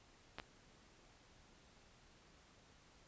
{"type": "clicks", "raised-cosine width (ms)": 0.3, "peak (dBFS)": -29, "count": 2, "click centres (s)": [0.385, 0.399], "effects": ["pink hiss -66 dBFS RMS until 3.07 s", "resampled to 16000 Hz"]}